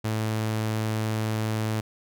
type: tone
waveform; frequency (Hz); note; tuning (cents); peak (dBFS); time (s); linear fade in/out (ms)
sawtooth; 109.4; A2; -9; -21; 0.04-1.81; 10
effects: none